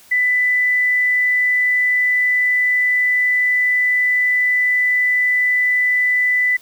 sine tone, 1992 Hz, B6, 14 cents sharp, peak -13 dBFS, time 0.11-6.57 s, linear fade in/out 10 ms, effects white hiss -47 dBFS RMS until 6.61 s

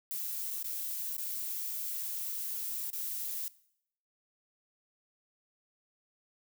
violet noise with dropouts, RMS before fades -37 dBFS, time 0.11-3.48 s, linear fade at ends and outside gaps 0 ms, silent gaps 0.506-0.51 / 0.627-0.644 / 1.166-1.181 / 2.902-2.931 s, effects noise-tail reverb RT60 0.7 s tail -20 dB re dry

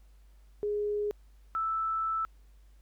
sine tone pair in turn, 415.3 / 1318.5 Hz, G#4 / E6, 0 / 0 cents, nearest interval octave + minor sixth, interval 2000 cents, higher second, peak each -28 dBFS, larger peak neither, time 0.63-1.11 / 1.55-2.25 s, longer second, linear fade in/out 0 ms, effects added 50 Hz sine -54 dBFS peak until 2.81 s + pink hiss -71 dBFS RMS until 2.81 s

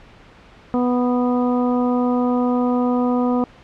harmonic tone, 246.9 Hz, B3, in tune, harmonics 1 / 2 / 3 / 4 / 5, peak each -17 / -23 / -27 / -29 / -31 dBFS, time 0.74-3.44 s, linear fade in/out 0 ms, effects pink hiss -46 dBFS RMS until 3.63 s + low-pass 3000 Hz 12 dB/octave

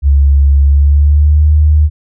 sine tone with pitch glide, 69.9 to 75.79 Hz, C#2 to D#2, +15 to -45 cents, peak -4 dBFS, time 0.02-1.9 s, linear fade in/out 50 ms, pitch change +140 cents, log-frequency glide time 0.63-1.46 s, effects none

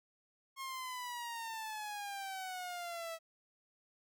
sawtooth exponential sweep, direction down, 1083 to 650 Hz, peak -37 dBFS, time 0.56-3.19 s, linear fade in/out 50 ms, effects none

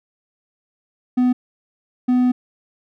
triangle tone bursts at uneven times, 249.9 Hz, B3, 21 cents sharp, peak -11 dBFS, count 2, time 1.17-1.33 / 2.08-2.32 s, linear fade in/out 10 ms, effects none

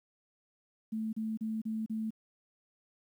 sine tone bursts, 220 Hz, A3, in tune, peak -32 dBFS, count 5, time 0.92-2.106 s, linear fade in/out 10 ms, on 210 ms, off 34 ms, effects 11-bit

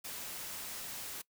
white noise, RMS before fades -43 dBFS, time 0.04-1.22 s, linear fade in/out 10 ms, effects noise-tail reverb RT60 0.1 s tail -21 dB re dry

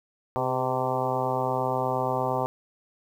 harmonic tone with a mistuned harmonic, 128.6 Hz, C3, 30 cents flat, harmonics 1 / 2 / 3 / 4 / 5 / 6 / 7 / 8 / 9, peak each -33 / -36 / -33 / -31 / -32 / -31 / -31 / -35 / -36 dBFS, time 0.36-2.46 s, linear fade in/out 0 ms, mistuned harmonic 3, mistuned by +41 cents, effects 9-bit

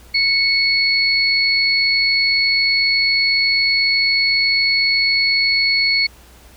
sine tone pair together, 2212 / 4386 Hz, C#7 / C#8, -4 / -19 cents, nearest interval octave, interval 1185 cents, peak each -16 dBFS, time 0.14-6.07 s, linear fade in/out 10 ms, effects added 60 Hz sine -45 dBFS peak until 6.56 s + pink hiss -47 dBFS RMS until 6.56 s

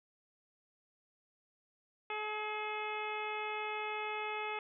harmonic tone with a mistuned harmonic, 426.4 Hz, G#4, 46 cents sharp, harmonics 1 / 2 / 3 / 4 / 5 / 6 / 7 / 8, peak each -43 / -41 / -44 / -51 / -44 / -43 / -55 / -53 dBFS, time 2.1-4.59 s, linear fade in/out 2 ms, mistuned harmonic 4, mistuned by -33 cents, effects none

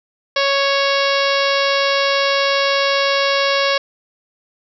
harmonic tone, 554.4 Hz, C#5, in tune, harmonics 1 / 2 / 3 / 4 / 5 / 6 / 7 / 8 / 9 / 10, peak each -18 / -21 / -23 / -24 / -25 / -26 / -26 / -27 / -28 / -28 dBFS, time 0.36-3.78 s, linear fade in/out 5 ms, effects none

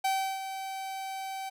45% pulse tone with ADSR envelope, 771 Hz, G5, 29 cents flat, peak -25 dBFS, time 0.04-1.5 s, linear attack 9 ms, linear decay 340 ms, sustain -10 dB, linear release 16 ms, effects none

